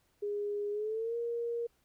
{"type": "tone with pitch glide", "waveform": "sine", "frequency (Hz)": [411.2, 469.6], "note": ["G#4", "A#4"], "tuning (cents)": [-17, 13], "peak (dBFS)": -32, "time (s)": [0.22, 1.67], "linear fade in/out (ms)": 10, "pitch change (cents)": 230, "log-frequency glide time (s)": [0.71, 1.16], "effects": ["pink hiss -73 dBFS RMS until 1.84 s"]}